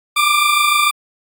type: tone pair together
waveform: 20% pulse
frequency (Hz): 1173.3 / 1200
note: D6 / D6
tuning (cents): -2 / +37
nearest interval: unison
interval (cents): 39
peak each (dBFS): -10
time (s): 0.16-0.91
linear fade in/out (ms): 10
effects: AAC 64 kbps

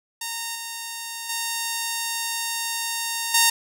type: tone with level steps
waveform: 5% pulse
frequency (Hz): 922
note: A#5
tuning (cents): -19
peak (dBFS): -16 / -19 / -13 / -3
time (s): 0.21-3.5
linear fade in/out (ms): 5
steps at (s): 0.55 / 1.29 / 3.34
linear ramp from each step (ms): 5
effects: none

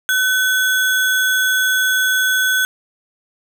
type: tone with sample-and-hold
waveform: sine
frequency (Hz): 1513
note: F#6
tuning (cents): +38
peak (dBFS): -13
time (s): 0.09-2.65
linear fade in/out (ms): 0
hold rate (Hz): 4900
effects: none

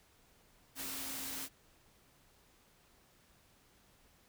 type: tone in noise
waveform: sine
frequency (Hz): 269.4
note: C#4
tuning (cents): -49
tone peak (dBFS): -52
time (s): 0.75-1.49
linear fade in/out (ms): 50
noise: white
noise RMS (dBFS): -42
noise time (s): 0.75-1.49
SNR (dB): -13
effects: pink hiss -67 dBFS RMS until 4.28 s

